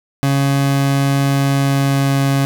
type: tone with pitch glide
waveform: 30% pulse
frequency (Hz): 138.59 to 137.71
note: C#3 to C#3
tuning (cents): 0 to -11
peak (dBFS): -10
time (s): 0.23-2.45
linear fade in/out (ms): 0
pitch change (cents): -11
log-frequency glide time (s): 1.51-2.16
effects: none